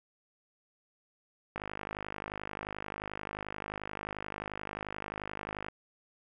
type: click train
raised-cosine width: 0.5 ms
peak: -22 dBFS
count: 213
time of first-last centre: 1.56-5.685 s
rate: 51.4 Hz
effects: none